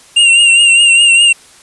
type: tone with vibrato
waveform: square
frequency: 2779 Hz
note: F7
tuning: 9 cents flat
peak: -5 dBFS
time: 0.16-1.33 s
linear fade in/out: 10 ms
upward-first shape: triangle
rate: 4.9 Hz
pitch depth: 53 cents each way
effects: white hiss -41 dBFS RMS until 1.62 s + resampled to 24000 Hz